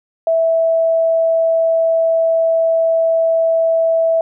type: tone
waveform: sine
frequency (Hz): 656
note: E5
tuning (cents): -9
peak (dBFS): -11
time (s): 0.27-4.21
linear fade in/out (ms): 2
effects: none